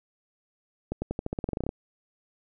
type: accelerating click train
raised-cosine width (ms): 2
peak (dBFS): -16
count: 15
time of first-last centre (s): 0.92-1.691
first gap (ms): 100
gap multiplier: 0.9
effects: none